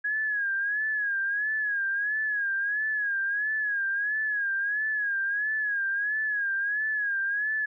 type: tone with vibrato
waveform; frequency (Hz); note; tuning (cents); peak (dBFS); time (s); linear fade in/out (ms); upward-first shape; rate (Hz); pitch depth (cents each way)
sine; 1661.2; G#6; 0; -25; 0.04-7.66; 10; sine; 1.5; 85
effects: none